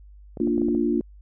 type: clicks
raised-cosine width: 2 ms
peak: -21 dBFS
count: 6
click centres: 0.372 / 0.474 / 0.579 / 0.618 / 0.685 / 0.749 s
type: chord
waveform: sine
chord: Bb major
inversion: none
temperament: equal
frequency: 233.1 / 293.7 / 349.2 Hz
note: Bb3 / D4 / F4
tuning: 0 / 0 / 0 cents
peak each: -24 dBFS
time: 0.4-1.01 s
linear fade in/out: 2 ms
effects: added 50 Hz sine -44 dBFS peak until 1.21 s